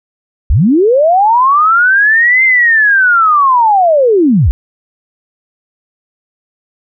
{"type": "linear two-way sweep", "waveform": "sine", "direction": "up then down", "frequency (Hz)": [45.04, 2100, 45.04], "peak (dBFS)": -5, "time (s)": [0.5, 4.51], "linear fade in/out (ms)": 0, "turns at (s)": 2.44, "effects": []}